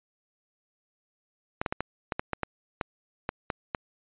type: clicks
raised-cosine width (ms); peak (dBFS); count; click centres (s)
0.5; -13; 12; 1.615 / 1.662 / 1.725 / 1.806 / 2.122 / 2.195 / 2.333 / 2.433 / 2.812 / 3.291 / 3.502 / 3.748
effects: resampled to 8000 Hz